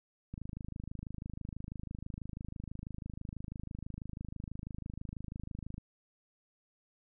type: click train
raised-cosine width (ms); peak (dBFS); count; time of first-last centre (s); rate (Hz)
5; -29; 143; 0.34-5.781; 26.1
effects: none